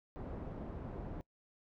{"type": "low-pass noise", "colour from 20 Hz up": "pink", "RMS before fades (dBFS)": -44, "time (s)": [0.16, 1.21], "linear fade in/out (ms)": 0, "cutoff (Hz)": 690, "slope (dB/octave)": 12, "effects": ["noise-tail reverb RT60 0.1 s tail -23 dB re dry"]}